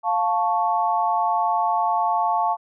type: chord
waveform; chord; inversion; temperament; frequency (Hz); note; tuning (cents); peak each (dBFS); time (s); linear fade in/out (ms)
sine; F augmented; none; equal with one note detuned; 701.3 / 880 / 1108.7; F5 / A5 / C#6; +7 / 0 / 0; -23 / -21 / -25; 0.03-2.57; 50
effects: none